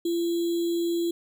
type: tone with sample-and-hold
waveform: sine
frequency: 340.3 Hz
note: F4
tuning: 45 cents flat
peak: -23 dBFS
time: 0.05-1.11 s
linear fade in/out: 5 ms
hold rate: 3675 Hz
effects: none